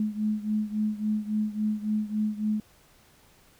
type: beating tone pair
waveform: sine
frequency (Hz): 212.1 / 215.7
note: G#3 / A3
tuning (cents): +37 / -34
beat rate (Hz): 3.6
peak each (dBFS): -27 / -30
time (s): 0-2.6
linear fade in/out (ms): 2
effects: pink hiss -59 dBFS RMS until 3.59 s